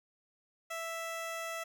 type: tone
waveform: 15% pulse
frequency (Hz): 660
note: E5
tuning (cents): +2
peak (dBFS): -31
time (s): 0.7-1.64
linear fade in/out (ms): 10
effects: none